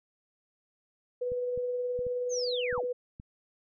sine tone with tremolo, 493.9 Hz, B4, in tune, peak -28 dBFS, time 1.21-2.93 s, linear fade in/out 10 ms, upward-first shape sine, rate 19 Hz, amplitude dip 25%
clicks, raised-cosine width 5 ms, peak -32 dBFS, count 7, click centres 1.319 / 1.576 / 1.991 / 2.067 / 2.728 / 2.779 / 3.199 s
sine linear sweep, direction down, 6645 to 138.59 Hz, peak -33 dBFS, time 2.29-2.85 s, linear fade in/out 50 ms
effects none

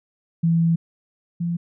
sine tone pair in turn, 166.3 / 170.98 Hz, E3 / F3, +16 / -36 cents, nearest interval unison, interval 48 cents, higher second, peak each -15 / -21 dBFS, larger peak first, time 0.43-0.76 / 1.4-1.57 s, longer first, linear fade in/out 10 ms, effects none

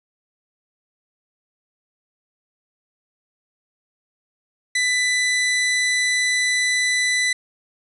sawtooth tone, 1993 Hz, B6, 15 cents sharp, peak -14 dBFS, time 4.75-7.33 s, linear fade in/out 5 ms, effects resampled to 24000 Hz + 9-bit

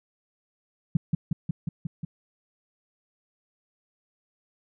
sine tone with echo, 160.8 Hz, E3, 43 cents flat, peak -16 dBFS, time 0.95-0.97 s, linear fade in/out 5 ms, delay 180 ms, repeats 6, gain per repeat -2 dB, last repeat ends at 2.05 s, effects none

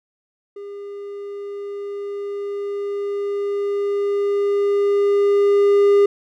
triangle tone with level ramp, 404.1 Hz, G#4, 47 cents flat, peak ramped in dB -29 to -8 dBFS, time 0.56-6.06 s, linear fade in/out 5 ms, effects none

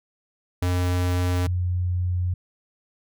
square / sine tone pair in turn, 89.6 / 89.6 Hz, F2 / F2, +45 / +45 cents, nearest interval unison, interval 0 cents, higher neither, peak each -21 dBFS, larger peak neither, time 0.62-1.47 / 1.47-2.34 s, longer second, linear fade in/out 5 ms, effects none

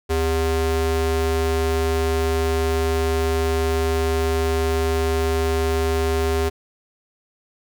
square ring-modulated tone, 164 Hz, E3, 9 cents flat, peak -16 dBFS, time 0.09-6.5 s, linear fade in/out 20 ms, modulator 239 Hz, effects none

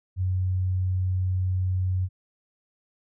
sine tone, 92.5 Hz, F#2, in tune, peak -22 dBFS, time 0.16-2.09 s, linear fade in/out 50 ms, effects none

